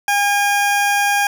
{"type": "tone", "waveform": "20% pulse", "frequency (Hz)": 811, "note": "G#5", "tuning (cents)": -41, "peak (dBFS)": -9, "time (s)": [0.08, 1.27], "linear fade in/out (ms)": 2, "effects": []}